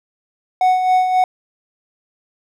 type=tone with tremolo; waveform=triangle; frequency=740 Hz; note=F#5; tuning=in tune; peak=-8 dBFS; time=0.61-1.24 s; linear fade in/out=2 ms; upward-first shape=sine; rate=3.7 Hz; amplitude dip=50%; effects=none